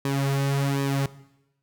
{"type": "tone with flanger", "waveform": "sawtooth", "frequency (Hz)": 138.59, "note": "C#3", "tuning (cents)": 0, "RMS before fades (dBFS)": -24, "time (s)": [0.05, 1.06], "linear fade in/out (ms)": 2, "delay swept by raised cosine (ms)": [1.4, 4.3], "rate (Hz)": 1.3, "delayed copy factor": -0.7, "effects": ["noise-tail reverb RT60 0.9 s tail -18 dB re dry"]}